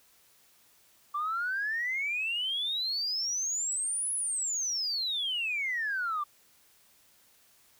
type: exponential two-way sweep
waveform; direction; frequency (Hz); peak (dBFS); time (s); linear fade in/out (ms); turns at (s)
sine; up then down; 1157 to 10548 to 1157; -28; 1.14-6.24; 10; 4.13
effects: tanh soft clip ceiling -24 dBFS + white hiss -63 dBFS RMS until 7.79 s